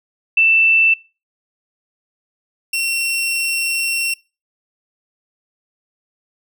sine / sawtooth tone pair in turn, 2662 / 2723 Hz, E7 / F7, +16 / -44 cents, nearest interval unison, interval 40 cents, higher second, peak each -9 / -14 dBFS, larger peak first, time 0.37-0.94 / 2.73-4.14 s, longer second, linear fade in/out 5 ms, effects noise-tail reverb RT60 0.3 s tail -23 dB re dry

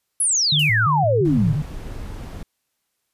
sine exponential sweep, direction down, 11175 to 138.9 Hz, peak -16 dBFS, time 0.2-1.53 s, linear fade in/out 5 ms
sine tone with vibrato, 129.3 Hz, C3, 20 cents flat, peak -19 dBFS, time 0.52-1.62 s, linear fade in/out 5 ms, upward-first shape square, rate 2.9 Hz, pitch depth 260 cents each way
violet noise with exponential decay, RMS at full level -29 dBFS, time 0.59-0.86 s, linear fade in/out 5 ms, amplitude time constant 57 ms
brown noise, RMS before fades -32 dBFS, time 1.25-2.43 s, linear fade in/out 2 ms
effects white hiss -74 dBFS RMS until 3.13 s + resampled to 32000 Hz

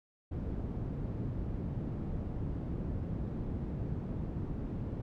white low-pass noise, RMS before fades -37 dBFS, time 0.31-5.02 s, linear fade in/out 10 ms, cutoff 180 Hz, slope 12 dB/octave, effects none

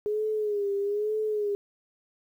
sine tone with vibrato, 415.3 Hz, G#4, in tune, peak -25 dBFS, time 0.06-1.55 s, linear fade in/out 0 ms, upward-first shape sine, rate 1.1 Hz, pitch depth 70 cents each way, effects 10-bit

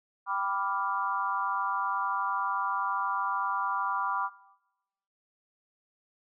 sine chord, G dominant seventh, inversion none, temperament equal, 784 / 987.8 / 1174.7 / 1396.9 Hz, G5 / B5 / D6 / F6, 0 / 0 / 0 / 0 cents, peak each -36 / -32 / -31 / -36 dBFS, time 0.26-4.3 s, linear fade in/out 50 ms, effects noise-tail reverb RT60 0.9 s tail -17 dB re dry

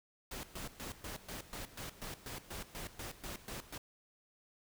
pink noise with tremolo, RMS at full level -44 dBFS, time 0.31-3.78 s, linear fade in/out 5 ms, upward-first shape square, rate 4.1 Hz, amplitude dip 80%, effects none

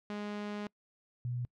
sawtooth / sine tone pair in turn, 207.3 / 122.34 Hz, G#3 / B2, -3 / -16 cents, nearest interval major sixth, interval 913 cents, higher first, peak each -33 / -33 dBFS, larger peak neither, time 0.1-0.67 / 1.25-1.45 s, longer first, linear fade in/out 0 ms, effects noise-tail reverb RT60 0.1 s tail -26 dB re dry + low-pass 4000 Hz 12 dB/octave

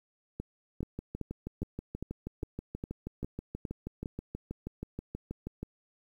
two click trains, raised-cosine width 3 ms, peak -24 / -23 dBFS, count 31 / 10, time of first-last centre 0.83-5.63 / 0.4-4.059 s, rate 6.25 / 2.46 Hz, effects 10-bit

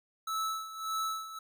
square tone with tremolo, 1308 Hz, E6, 14 cents flat, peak -31 dBFS, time 0.27-1.39 s, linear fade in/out 5 ms, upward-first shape sine, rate 1.7 Hz, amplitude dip 75%, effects none

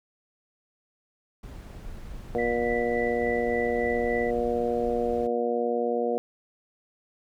brown noise, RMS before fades -40 dBFS, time 1.43-5.27 s, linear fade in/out 5 ms
harmonic tone, 119.3 Hz, A#2, 41 cents sharp, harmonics 2 / 3 / 4 / 5 / 6, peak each -32 / -33 / -26 / -33 / -32 dBFS, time 2.35-6.18 s, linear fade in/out 0 ms
sine tone with tremolo, 1975.5 Hz, B6, in tune, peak -30 dBFS, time 2.38-4.31 s, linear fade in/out 10 ms, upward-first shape sine, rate 3.5 Hz, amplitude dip 50%
effects none

